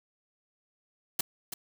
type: noise with echo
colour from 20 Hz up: white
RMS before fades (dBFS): -27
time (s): 1.19-1.21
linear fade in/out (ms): 5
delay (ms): 330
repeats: 1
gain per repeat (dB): -10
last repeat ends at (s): 1.54
effects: none